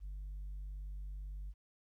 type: tone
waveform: sine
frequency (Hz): 49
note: G1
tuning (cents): 0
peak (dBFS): -39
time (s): 0-1.54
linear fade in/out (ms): 50
effects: tanh soft clip ceiling -40 dBFS + 13-bit